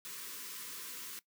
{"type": "band-stop noise", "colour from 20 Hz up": "white", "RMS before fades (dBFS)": -45, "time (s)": [0.05, 1.19], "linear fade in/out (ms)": 0, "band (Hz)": [510, 960], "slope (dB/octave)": 96, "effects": ["noise-tail reverb RT60 0.1 s tail -18 dB re dry", "high-pass 200 Hz 12 dB/octave"]}